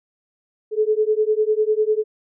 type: beating tone pair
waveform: sine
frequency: 425.3 / 435.3 Hz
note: G#4 / A4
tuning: +41 / -19 cents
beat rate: 10 Hz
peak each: -19 dBFS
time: 0.71-2.04 s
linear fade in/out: 50 ms
effects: none